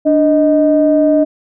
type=tone pair together; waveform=sine; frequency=294.5 / 624 Hz; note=D4 / D#5; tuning=+5 / +5 cents; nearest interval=octave + minor second; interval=1300 cents; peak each=-10 dBFS; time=0.05-1.25 s; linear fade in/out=20 ms; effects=tanh soft clip ceiling 0 dBFS